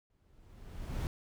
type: noise with exponential growth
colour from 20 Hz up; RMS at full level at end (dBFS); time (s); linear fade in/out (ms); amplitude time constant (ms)
brown; -32; 0.1-1.07; 1; 210
effects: none